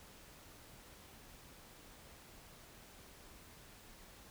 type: silence
effects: pink hiss -58 dBFS RMS until 4.3 s